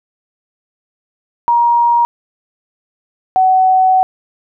sine tone pair in turn, 946 / 750.8 Hz, A#5 / F#5, +25 / +25 cents, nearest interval major third, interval 400 cents, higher first, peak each -8 / -7 dBFS, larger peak second, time 1.48-2.05 / 3.36-4.03 s, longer second, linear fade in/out 0 ms, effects none

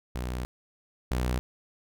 sawtooth tone pair in turn, 61.74 / 62.04 Hz, B1 / B1, 0 / +9 cents, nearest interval unison, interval 9 cents, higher second, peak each -27 / -22 dBFS, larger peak second, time 0.15-0.45 / 1.11-1.39 s, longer first, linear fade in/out 0 ms, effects none

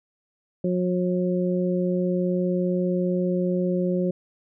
harmonic tone, 180.5 Hz, F#3, 43 cents flat, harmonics 1 / 2 / 3, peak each -23 / -26 / -28 dBFS, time 0.64-4.11 s, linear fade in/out 5 ms, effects none

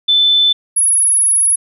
sine tone pair in turn, 3520 / 10493 Hz, A7 / E9, 0 / -9 cents, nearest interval octave + perfect fifth, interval 1891 cents, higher second, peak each -8 / -9 dBFS, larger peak first, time 0.08-0.53 / 0.76-1.56 s, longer second, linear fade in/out 10 ms, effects none

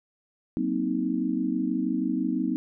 sine chord, C half-diminished seventh, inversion second, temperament just, 188.37 / 235.5 / 261.6 / 314 Hz, Gb3 / Bb3 / C4 / Eb4, +31 / +18 / 0 / +16 cents, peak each -32 / -30 / -28 / -29 dBFS, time 0.57-2.56 s, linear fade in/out 0 ms, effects none

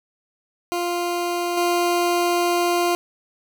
20% pulse tone with level steps, 349.2 Hz, F4, in tune, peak -17 / -13 dBFS, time 0.72-2.95 s, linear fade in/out 0 ms, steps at 1.57 s, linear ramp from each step 5 ms, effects none

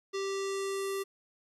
square tone with low-pass filter sweep, 391.2 Hz, G4, 4 cents flat, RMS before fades -34 dBFS, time 0.13-1.04 s, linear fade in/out 20 ms, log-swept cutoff 5400 to 12000 Hz, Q 1.8, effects 11-bit

